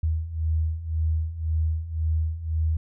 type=beating tone pair; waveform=sine; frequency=78.5 / 80.4 Hz; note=D#2 / E2; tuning=+16 / -43 cents; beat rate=1.9 Hz; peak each=-28 / -24 dBFS; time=0.03-2.77 s; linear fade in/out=5 ms; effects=none